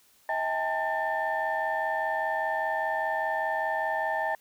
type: tone cluster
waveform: sine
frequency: 640 / 805 / 890 / 1790 Hz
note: D#5 / G5 / A5 / A6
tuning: +49 / +46 / +20 / +29 cents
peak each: -31 dBFS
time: 0.29-4.35 s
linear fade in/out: 2 ms
effects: tanh soft clip ceiling -18 dBFS + white hiss -62 dBFS RMS until 4.4 s